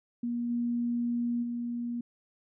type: tone with level steps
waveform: sine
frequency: 238.4 Hz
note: A#3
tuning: 39 cents sharp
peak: -29 / -27 / -31 dBFS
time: 0.23-2.01 s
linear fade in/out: 5 ms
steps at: 0.49 / 1.42 s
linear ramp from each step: 20 ms
effects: none